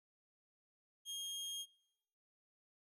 sawtooth tone, 3241 Hz, G#7, 43 cents flat, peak -39 dBFS, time 1.05-1.66 s, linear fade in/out 50 ms, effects noise-tail reverb RT60 1.0 s tail -26 dB re dry + resampled to 32000 Hz

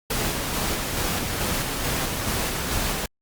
pink noise with tremolo, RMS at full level -25 dBFS, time 0.1-3.06 s, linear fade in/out 5 ms, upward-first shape square, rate 2.3 Hz, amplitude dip 25%, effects Opus 48 kbps

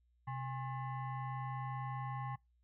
sine tone with frequency modulation, 129 Hz, C3, 24 cents flat, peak -38 dBFS, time 0.27-2.36 s, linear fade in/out 10 ms, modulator 945 Hz, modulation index 1, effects noise-tail reverb RT60 0.2 s tail -25 dB re dry + added 60 Hz sine -70 dBFS peak until 2.63 s

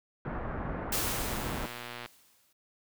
pink low-pass noise, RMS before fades -36 dBFS, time 0.25-1.66 s, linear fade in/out 2 ms, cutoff 1600 Hz, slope 24 dB/octave
white noise with exponential decay, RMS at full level -30 dBFS, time 0.92-2.53 s, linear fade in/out 5 ms, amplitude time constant 350 ms
click train, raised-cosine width 0.3 ms, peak -24 dBFS, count 121, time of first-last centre 1.06-2.06 s, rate 120 Hz
effects none

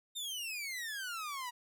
sawtooth exponential sweep, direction down, 3699 to 950 Hz, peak -35 dBFS, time 0.15-1.51 s, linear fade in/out 20 ms, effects none

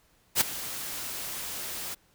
white noise with ADSR envelope, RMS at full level -20 dBFS, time 0.35-1.95 s, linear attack 59 ms, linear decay 12 ms, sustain -16 dB, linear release 13 ms, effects pink hiss -65 dBFS RMS until 2.14 s

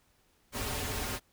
pink noise with comb filter, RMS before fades -35 dBFS, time 0.52-1.2 s, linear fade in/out 50 ms, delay 6 ms, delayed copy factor -0.85, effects pink hiss -69 dBFS RMS until 1.32 s

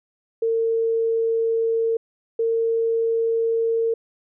sine tone pair in turn, 454.4 / 456 Hz, A#4 / A#4, -44 / -38 cents, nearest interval unison, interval 6 cents, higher second, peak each -18 dBFS, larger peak neither, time 0.42-1.97 / 2.39-3.94 s, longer neither, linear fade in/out 5 ms, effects none

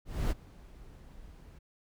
brown noise with ADSR envelope, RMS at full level -28 dBFS, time 0.05-1.59 s, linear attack 260 ms, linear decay 24 ms, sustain -23 dB, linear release 11 ms, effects none

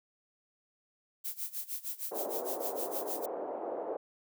violet noise with tremolo, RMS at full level -36 dBFS, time 1.24-3.26 s, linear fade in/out 10 ms, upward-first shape sine, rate 6.5 Hz, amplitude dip 90%
white band-pass noise, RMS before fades -38 dBFS, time 2.11-3.97 s, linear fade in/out 10 ms, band 370 to 680 Hz, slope 24 dB/octave
effects none

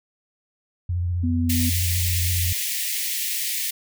sine tone with vibrato, 87.9 Hz, F2, 12 cents sharp, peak -21 dBFS, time 0.89-2.53 s, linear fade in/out 5 ms, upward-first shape triangle, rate 15 Hz, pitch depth 51 cents each way
sine tone, 247.6 Hz, B3, 5 cents sharp, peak -22 dBFS, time 1.23-1.7 s, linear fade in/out 10 ms
white high-pass noise, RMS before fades -26 dBFS, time 1.49-3.71 s, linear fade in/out 10 ms, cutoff 1800 Hz, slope 96 dB/octave
effects none

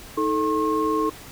sine tone cluster, 315.4 / 437 / 1076 Hz, D#4 / A4 / C6, +24 / -12 / +48 cents, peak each -24 dBFS, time 0.17-1.1 s, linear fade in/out 10 ms, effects pink hiss -42 dBFS RMS until 1.31 s

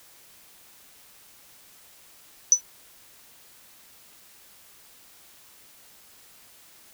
sine tone with exponential decay, 5970 Hz, F#8, 15 cents sharp, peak -8 dBFS, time 2.52-2.61 s, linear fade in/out 1 ms, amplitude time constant 19 ms, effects white hiss -53 dBFS RMS until 6.93 s

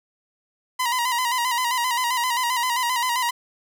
sawtooth tone with vibrato, 980 Hz, B5, 14 cents flat, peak -17 dBFS, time 0.79-3.31 s, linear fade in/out 10 ms, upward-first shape square, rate 7.6 Hz, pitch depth 60 cents each way, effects none

